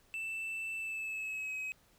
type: tone with pitch glide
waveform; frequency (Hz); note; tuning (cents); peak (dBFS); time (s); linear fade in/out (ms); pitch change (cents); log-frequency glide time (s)
triangle; 2655 to 2542; E7 to D#7; +12 to +36; -35; 0.14-1.72; 0; -76; 0.76-1.57
effects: pink hiss -67 dBFS RMS until 1.98 s